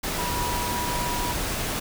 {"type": "tone in noise", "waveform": "sine", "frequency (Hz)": 971, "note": "B5", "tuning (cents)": -30, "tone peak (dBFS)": -29, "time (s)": [0.18, 1.33], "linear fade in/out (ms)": 10, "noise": "pink", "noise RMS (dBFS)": -28, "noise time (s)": [0.03, 1.8], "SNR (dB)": -4, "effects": []}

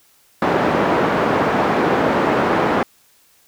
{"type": "band-pass noise", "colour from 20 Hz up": "pink", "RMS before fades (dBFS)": -17, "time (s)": [0.42, 2.83], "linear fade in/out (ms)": 2, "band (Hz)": [250, 1300], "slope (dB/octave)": 12, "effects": ["white hiss -55 dBFS RMS until 3.47 s"]}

